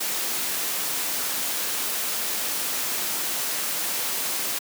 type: noise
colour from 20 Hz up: white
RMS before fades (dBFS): -27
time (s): 0-4.59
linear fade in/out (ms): 10
effects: high-pass 200 Hz 12 dB/octave